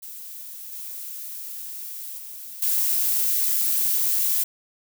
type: noise with level steps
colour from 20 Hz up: violet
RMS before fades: -38 / -35 / -38 / -22 dBFS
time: 0.02-4.44 s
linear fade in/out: 10 ms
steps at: 0.72 / 2.18 / 2.62 s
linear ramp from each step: 5 ms
effects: none